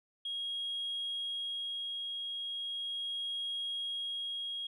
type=tone with tremolo; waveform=sine; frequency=3280 Hz; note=G#7; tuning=22 cents flat; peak=-33 dBFS; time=0.25-4.67 s; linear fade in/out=5 ms; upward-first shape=sine; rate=0.38 Hz; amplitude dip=25%; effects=tanh soft clip ceiling -31 dBFS

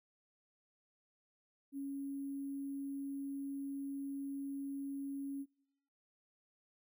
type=tone with sample-and-hold; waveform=sine; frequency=277.2 Hz; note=C#4; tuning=in tune; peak=-39 dBFS; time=1.72-5.46 s; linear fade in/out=50 ms; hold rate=11025 Hz; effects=noise-tail reverb RT60 0.8 s tail -25 dB re dry

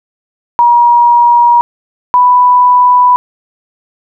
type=tone pair in turn; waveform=sine; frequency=954 / 989.6 Hz; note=A#5 / B5; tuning=+40 / +3 cents; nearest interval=minor second; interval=63 cents; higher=second; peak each=-3 dBFS; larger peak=neither; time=0.59-1.61 / 2.14-3.16 s; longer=neither; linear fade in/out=0 ms; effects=none

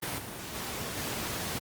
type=noise with level steps; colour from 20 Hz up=pink; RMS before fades=-33 / -40 / -36 / -34 dBFS; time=0.02-1.59 s; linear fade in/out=10 ms; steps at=0.18 / 0.54 / 0.97 s; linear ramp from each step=5 ms; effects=high-pass 80 Hz 12 dB/octave + Opus 32 kbps

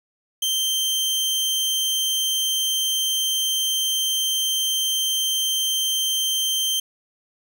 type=tone; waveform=sawtooth; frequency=3136 Hz; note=G7; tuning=in tune; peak=-17 dBFS; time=0.42-6.8 s; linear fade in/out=5 ms; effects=none

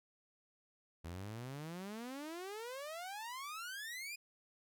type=exponential sweep; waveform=sawtooth; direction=up; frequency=80.2 to 2490 Hz; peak=-40 dBFS; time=1.04-4.16 s; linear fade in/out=10 ms; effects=none

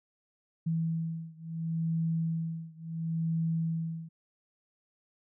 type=beating tone pair; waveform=sine; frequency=163.3 / 164.02 Hz; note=E3 / E3; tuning=-16 / -8 cents; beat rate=0.72 Hz; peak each=-32 / -33 dBFS; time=0.66-4.09 s; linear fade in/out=10 ms; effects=none

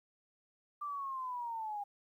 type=linear sweep; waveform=sine; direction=down; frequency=1185 to 803 Hz; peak=-37 dBFS; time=0.81-1.84 s; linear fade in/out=10 ms; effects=12-bit

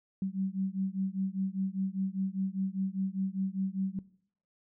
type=beating tone pair; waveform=sine; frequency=189.2 / 194.2 Hz; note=F#3 / G3; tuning=+39 / -16 cents; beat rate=5 Hz; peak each=-33 / -34 dBFS; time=0.22-3.99 s; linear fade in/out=2 ms; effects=noise-tail reverb RT60 0.6 s tail -20 dB re dry

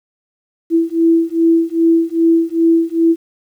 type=beating tone pair; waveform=sine; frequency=329.6 / 332.1 Hz; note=E4 / E4; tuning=0 / +13 cents; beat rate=2.5 Hz; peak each=-13 dBFS; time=0.7-3.16 s; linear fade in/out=50 ms; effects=8-bit

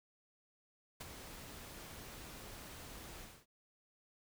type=noise with ADSR envelope; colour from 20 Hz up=pink; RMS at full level=-44 dBFS; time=1-3.46 s; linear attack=11 ms; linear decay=20 ms; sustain=-7 dB; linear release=260 ms; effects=none

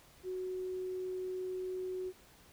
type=tone; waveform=sine; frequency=370 Hz; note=F#4; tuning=in tune; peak=-36 dBFS; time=0.23-2.13 s; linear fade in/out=50 ms; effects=pink hiss -61 dBFS RMS until 2.52 s

